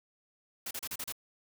white noise bursts, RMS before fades -38 dBFS, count 6, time 0.66-1.124 s, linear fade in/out 5 ms, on 49 ms, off 34 ms, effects none

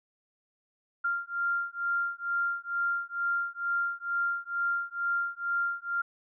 sine beating tone pair, 1391 / 1393.2 Hz, F6 / F6, -7 / -5 cents, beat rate 2.2 Hz, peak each -31 dBFS, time 1.04-6.02 s, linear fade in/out 10 ms, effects none

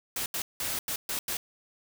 white noise bursts at uneven times, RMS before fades -32 dBFS, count 6, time 0.16-0.26 / 0.34-0.42 / 0.6-0.79 / 0.88-0.96 / 1.09-1.19 / 1.28-1.37 s, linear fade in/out 2 ms, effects none

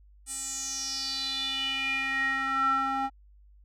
square tone with band-pass filter sweep, 268.9 Hz, C4, 47 cents sharp, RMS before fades -30 dBFS, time 0.26-3.1 s, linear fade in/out 50 ms, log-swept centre 8700 to 970 Hz, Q 6.4, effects added 50 Hz sine -53 dBFS peak until 3.64 s

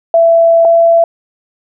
sine tone pair in turn, 667 / 670.6 Hz, E5 / E5, +20 / +30 cents, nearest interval unison, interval 10 cents, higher second, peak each -4 dBFS, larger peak neither, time 0.14-0.65 / 0.65-1.04 s, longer first, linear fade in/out 2 ms, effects none

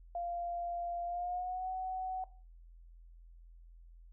sine tone with pitch glide, 694 to 748.1 Hz, F5 to F#5, -11 to +19 cents, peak -35 dBFS, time 0.15-2.24 s, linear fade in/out 2 ms, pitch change +130 cents, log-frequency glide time 1.05-1.69 s, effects noise-tail reverb RT60 0.4 s tail -18 dB re dry + added 42 Hz sine -53 dBFS peak until 4.12 s

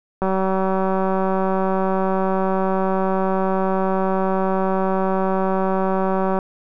click train, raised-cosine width 1 ms, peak -8 dBFS, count 1173, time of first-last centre 0.22-6.388 s, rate 190 Hz, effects none

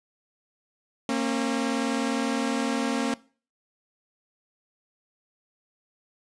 sawtooth tone pair together, 230.6 / 270.3 Hz, A#3 / C#4, -19 / -44 cents, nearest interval minor third, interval 275 cents, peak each -23 dBFS, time 1.09-3.14 s, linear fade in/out 2 ms, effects noise-tail reverb RT60 0.4 s tail -21 dB re dry + resampled to 22050 Hz

